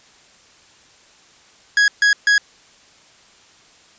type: tone bursts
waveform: 45% pulse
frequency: 1661.2 Hz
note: G#6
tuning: in tune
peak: -11 dBFS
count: 3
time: 1.77-2.38 s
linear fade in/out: 2 ms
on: 110 ms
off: 140 ms
effects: white hiss -50 dBFS RMS until 3.98 s + resampled to 16000 Hz